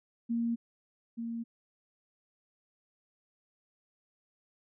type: tone pair in turn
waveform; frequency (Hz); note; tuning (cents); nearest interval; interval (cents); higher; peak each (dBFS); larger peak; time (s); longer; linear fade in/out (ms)
sine; 233.1 / 231.4; A#3 / A#3; 0 / -13; unison; 13; first; -28 / -34; first; 0.29-0.56 / 1.17-1.44; neither; 20
effects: none